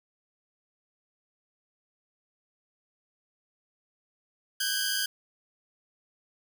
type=tone cluster; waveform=15% pulse; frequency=1524 / 1623 / 4925 Hz; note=G6 / G#6 / D#8; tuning=-49 / -40 / -19 cents; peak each=-25 dBFS; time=4.6-5.06 s; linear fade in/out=5 ms; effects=none